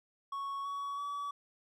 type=tone with pitch steps; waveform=triangle; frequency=1108.7 / 1125.5 / 1142.5 Hz; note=C#6 / C#6 / D6; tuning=0 / +26 / -48 cents; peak=-34 dBFS; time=0.32-1.31 s; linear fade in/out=5 ms; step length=330 ms; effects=none